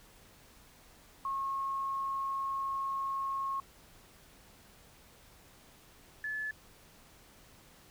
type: tone pair in turn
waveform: sine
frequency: 1087 / 1725.5 Hz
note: C#6 / A6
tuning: -34 / -34 cents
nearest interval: minor sixth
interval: 800 cents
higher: second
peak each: -32 / -34 dBFS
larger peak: first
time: 1.25-3.6 / 6.24-6.51 s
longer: first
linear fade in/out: 2 ms
effects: pink hiss -59 dBFS RMS until 7.9 s